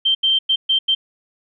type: tone bursts at uneven times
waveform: sine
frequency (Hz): 3136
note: G7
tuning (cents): 0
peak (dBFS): -13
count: 5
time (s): 0.05-0.15 / 0.23-0.39 / 0.49-0.56 / 0.69-0.79 / 0.88-0.95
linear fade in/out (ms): 10
effects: none